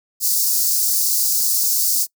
white high-pass noise, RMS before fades -18 dBFS, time 0.2-2.07 s, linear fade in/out 50 ms, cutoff 4600 Hz, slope 48 dB/octave, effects noise-tail reverb RT60 0.1 s tail -24 dB re dry

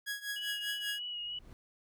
sawtooth tone with tremolo, 1661.2 Hz, G#6, in tune, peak -30 dBFS, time 0.06-1 s, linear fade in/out 20 ms, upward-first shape triangle, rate 5.1 Hz, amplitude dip 90%
sine tone with vibrato, 2907 Hz, F#7, 31 cents flat, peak -37 dBFS, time 0.36-1.39 s, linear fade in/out 5 ms, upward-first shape sine, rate 3.2 Hz, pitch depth 23 cents each way
brown noise with exponential growth, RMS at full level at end -48 dBFS, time 1.02-1.53 s, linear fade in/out 0 ms, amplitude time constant 110 ms
effects none

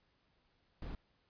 brown noise, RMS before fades -43 dBFS, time 0.82-0.95 s, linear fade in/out 2 ms, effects pink hiss -75 dBFS RMS until 1.29 s + resampled to 11025 Hz

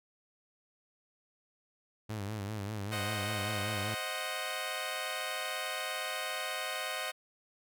sawtooth tone with vibrato, 103.8 Hz, G#2, in tune, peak -32 dBFS, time 2.09-3.95 s, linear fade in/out 10 ms, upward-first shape sine, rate 5.1 Hz, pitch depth 97 cents each way
10% pulse chord, C diminished, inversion none, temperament equal, 523.3 / 622.3 / 740 Hz, C5 / Eb5 / Gb5, 0 / 0 / 0 cents, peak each -32 / -30 / -31 dBFS, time 2.91-7.12 s, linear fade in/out 20 ms
effects none

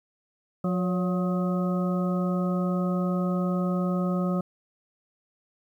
harmonic tone with a mistuned harmonic, 180 Hz, F#3, 47 cents flat, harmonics 1 / 2 / 3 / 4 / 6 / 7, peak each -24 / -34 / -33 / -40 / -44 / -36 dBFS, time 0.64-4.41 s, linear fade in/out 5 ms, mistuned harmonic 3, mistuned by +55 cents, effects 10-bit

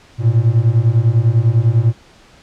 triangle beating tone pair, 110 / 120 Hz, A2 / B2, 0 / -49 cents, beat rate 10 Hz, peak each -11 dBFS, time 0.18-1.94 s, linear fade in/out 50 ms, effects pink hiss -46 dBFS RMS until 2.42 s + low-pass 6000 Hz 12 dB/octave

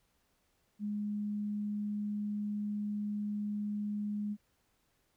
sine tone, 207.7 Hz, G#3, in tune, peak -33 dBFS, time 0.79-4.37 s, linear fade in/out 50 ms, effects pink hiss -75 dBFS RMS until 5.16 s

